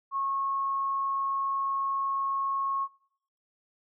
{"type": "tone", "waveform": "sine", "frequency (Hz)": 1093, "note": "C#6", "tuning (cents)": -25, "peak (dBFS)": -27, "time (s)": [0.11, 2.88], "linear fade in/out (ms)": 50, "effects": ["noise-tail reverb RT60 0.7 s tail -22 dB re dry"]}